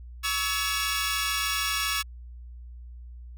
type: tone cluster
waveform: 15% pulse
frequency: 1123 / 1302 / 1701 / 2814 Hz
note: C#6 / E6 / G#6 / F7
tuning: +22 / -22 / +41 / +12 cents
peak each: -25 dBFS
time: 0.23-2.03 s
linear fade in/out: 20 ms
effects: added 60 Hz sine -40 dBFS peak until 3.37 s